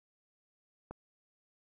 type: click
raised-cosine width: 1 ms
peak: -29 dBFS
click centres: 0.91 s
effects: none